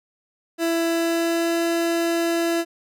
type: tone with pitch glide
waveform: 30% pulse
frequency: 332.9 to 336.2 Hz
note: E4 to E4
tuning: +17 to +34 cents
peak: -17 dBFS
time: 0.58-2.65 s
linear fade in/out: 50 ms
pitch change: +17 cents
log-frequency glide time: 0.86-1.64 s
effects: none